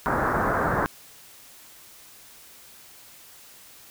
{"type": "low-pass noise", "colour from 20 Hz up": "white", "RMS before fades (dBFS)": -24, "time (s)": [0.06, 0.86], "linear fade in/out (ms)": 0, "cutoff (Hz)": 1600, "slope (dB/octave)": 48, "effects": ["white hiss -49 dBFS RMS until 3.9 s"]}